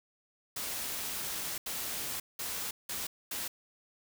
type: noise bursts at uneven times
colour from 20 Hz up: white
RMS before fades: -37 dBFS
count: 5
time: 0.56-1.58 / 1.66-2.2 / 2.39-2.71 / 2.89-3.07 / 3.31-3.48 s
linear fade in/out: 5 ms
effects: none